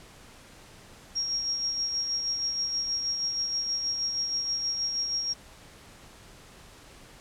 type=tone with tremolo; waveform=sine; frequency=5588 Hz; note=F8; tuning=in tune; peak=-25 dBFS; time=1.15-5.34 s; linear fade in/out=20 ms; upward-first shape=sine; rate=6.3 Hz; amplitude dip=40%; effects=pink hiss -51 dBFS RMS until 7.2 s + low-pass 10000 Hz 12 dB/octave